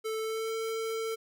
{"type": "tone with pitch glide", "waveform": "square", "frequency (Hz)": [440, 447.7], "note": ["A4", "A4"], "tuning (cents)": [0, 30], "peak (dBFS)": -32, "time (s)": [0.04, 1.16], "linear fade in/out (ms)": 20, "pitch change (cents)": 30, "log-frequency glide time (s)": [0.2, 0.53], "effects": []}